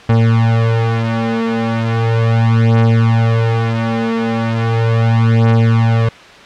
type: beating tone pair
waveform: 35% pulse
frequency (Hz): 113.8 / 114.17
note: A#2 / A#2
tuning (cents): -41 / -36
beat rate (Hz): 0.37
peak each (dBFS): -12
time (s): 0.09-6.09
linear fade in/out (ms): 5
effects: white hiss -36 dBFS RMS until 6.45 s + low-pass 3000 Hz 12 dB/octave